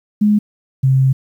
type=tone pair in turn; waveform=sine; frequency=209.3 / 132.73 Hz; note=G#3 / C3; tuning=+14 / +25 cents; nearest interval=minor sixth; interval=789 cents; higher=first; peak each=-9 dBFS; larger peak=neither; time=0.21-0.39 / 0.83-1.13 s; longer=second; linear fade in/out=10 ms; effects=8-bit